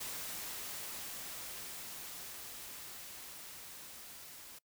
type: noise with level ramp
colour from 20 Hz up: white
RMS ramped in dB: -42 to -52 dBFS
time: 0-4.59 s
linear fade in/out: 10 ms
effects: noise-tail reverb RT60 0.1 s tail -22 dB re dry